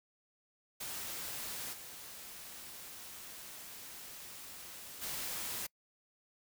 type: noise with level steps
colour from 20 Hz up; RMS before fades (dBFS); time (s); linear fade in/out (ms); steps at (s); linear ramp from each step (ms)
white; -42 / -49 / -40; 0.8-5.67; 10; 1.72 / 5.01; 20
effects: noise-tail reverb RT60 0.1 s tail -26 dB re dry